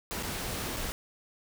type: noise with dropouts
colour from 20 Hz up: pink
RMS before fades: -35 dBFS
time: 0.11-0.92 s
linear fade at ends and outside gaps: 0 ms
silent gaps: 0.227-0.232 / 0.764-0.768 s
effects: none